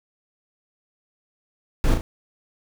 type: noise with echo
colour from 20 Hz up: brown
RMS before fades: -19 dBFS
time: 1.84-1.94 s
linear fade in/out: 0 ms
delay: 35 ms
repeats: 2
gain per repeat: -5 dB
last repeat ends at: 2.01 s
effects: none